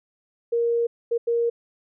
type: tone bursts at uneven times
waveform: sine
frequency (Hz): 468.6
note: A#4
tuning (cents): +9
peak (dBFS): -19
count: 3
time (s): 0.52-0.87 / 1.11-1.18 / 1.27-1.5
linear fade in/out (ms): 10
effects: none